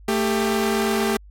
sawtooth tone pair together, 222.6 / 396.6 Hz, A3 / G4, +20 / +20 cents, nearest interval minor seventh, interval 1000 cents, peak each -18 dBFS, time 0.08-1.17 s, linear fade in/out 5 ms, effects added 50 Hz sine -42 dBFS peak until 1.3 s + AAC 64 kbps

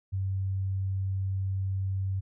sine tone, 96 Hz, G2, 36 cents flat, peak -27 dBFS, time 0.12-2.21 s, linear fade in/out 20 ms, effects none

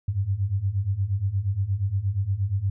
sine beating tone pair, 93.3 / 101.8 Hz, F#2 / G#2, +15 / -34 cents, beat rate 8.5 Hz, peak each -27 / -24 dBFS, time 0.08-2.7 s, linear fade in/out 5 ms, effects none

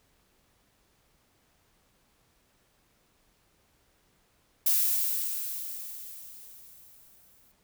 violet noise with exponential decay, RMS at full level -23 dBFS, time 4.66-7.52 s, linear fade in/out 5 ms, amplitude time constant 620 ms, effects pink hiss -68 dBFS RMS until 7.63 s

